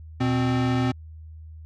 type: tone pair together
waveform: square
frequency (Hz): 121.73 / 258.9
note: B2 / C4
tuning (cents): -25 / -18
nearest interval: octave + minor second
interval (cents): 1307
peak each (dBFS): -24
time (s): 0.2-0.92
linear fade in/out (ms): 10
effects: added 79 Hz sine -39 dBFS peak until 1.65 s + low-pass 4000 Hz 12 dB/octave